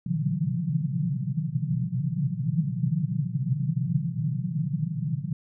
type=band-pass noise; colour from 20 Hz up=white; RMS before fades=-27 dBFS; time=0.06-5.33 s; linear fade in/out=5 ms; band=120 to 180 Hz; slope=96 dB/octave; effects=none